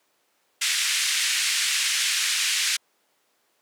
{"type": "band-pass noise", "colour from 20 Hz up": "pink", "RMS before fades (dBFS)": -24, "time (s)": [0.61, 2.77], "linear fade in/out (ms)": 10, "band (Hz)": [1900, 9400], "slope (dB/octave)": 24, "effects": ["pink hiss -67 dBFS RMS until 3.61 s", "high-pass 400 Hz 12 dB/octave"]}